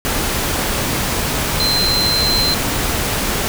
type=tone in noise; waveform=sine; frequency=4103 Hz; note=C8; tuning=35 cents flat; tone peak=-15 dBFS; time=1.6-2.54 s; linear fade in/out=0 ms; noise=pink; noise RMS=-19 dBFS; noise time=0.05-3.48 s; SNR=+1 dB; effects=none